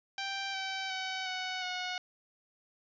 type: tone with pitch steps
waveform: 10% pulse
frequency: 784 / 770.1 / 756.4 / 743 / 729.8 Hz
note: G5 / G5 / F#5 / F#5 / F#5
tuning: 0 / -31 / +38 / +7 / -24 cents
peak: -26 dBFS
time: 0.18-1.98 s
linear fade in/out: 2 ms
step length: 360 ms
effects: resampled to 16000 Hz